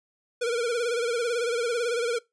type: tone with vibrato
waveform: square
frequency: 472.5 Hz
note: A#4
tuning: 23 cents sharp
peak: -25 dBFS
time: 0.41-2.19 s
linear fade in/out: 10 ms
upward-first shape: sine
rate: 18 Hz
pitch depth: 75 cents each way
effects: noise-tail reverb RT60 0.2 s tail -22 dB re dry + resampled to 22050 Hz